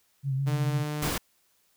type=tone with vibrato; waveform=sine; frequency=135.4 Hz; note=C#3; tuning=40 cents flat; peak=-25 dBFS; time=0.23-0.85 s; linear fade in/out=50 ms; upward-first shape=sine; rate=6.5 Hz; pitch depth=45 cents each way
type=tone; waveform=sawtooth; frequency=149.8 Hz; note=D3; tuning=35 cents sharp; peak=-26 dBFS; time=0.46-1.11 s; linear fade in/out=20 ms
type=noise; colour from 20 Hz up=pink; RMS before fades=-30 dBFS; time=1.02-1.18 s; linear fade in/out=5 ms
effects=white hiss -68 dBFS RMS until 1.76 s